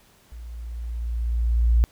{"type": "tone with level ramp", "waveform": "sine", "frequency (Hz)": 58.1, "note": "A#1", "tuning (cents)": -5, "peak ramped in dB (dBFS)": [-36, -13], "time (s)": [0.32, 1.84], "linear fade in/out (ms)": 0, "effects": ["pink hiss -57 dBFS RMS until 1.91 s"]}